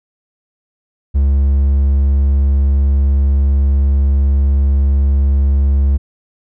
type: tone with hard clipping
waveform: triangle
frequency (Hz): 69.3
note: C#2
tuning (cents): 0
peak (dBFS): -10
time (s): 1.14-5.98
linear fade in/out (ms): 20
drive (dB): 6
effects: none